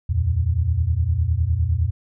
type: tone cluster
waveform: sine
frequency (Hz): 75.5 / 85.3 / 117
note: D2 / F2 / A#2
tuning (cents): +48 / -40 / +7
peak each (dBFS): -24 / -19 / -24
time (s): 0.09-1.91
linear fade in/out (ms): 10
effects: none